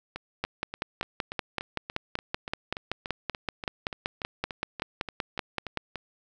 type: two click trains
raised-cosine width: 0.3 ms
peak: -12 / -19 dBFS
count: 29 / 21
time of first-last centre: 0.44-5.773 / 0.16-5.957 s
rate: 5.25 / 3.45 Hz
effects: none